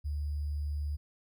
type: tone with sample-and-hold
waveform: sine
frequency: 73.42 Hz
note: D2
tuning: in tune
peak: -31 dBFS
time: 0.04-0.97 s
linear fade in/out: 20 ms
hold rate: 4900 Hz
effects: none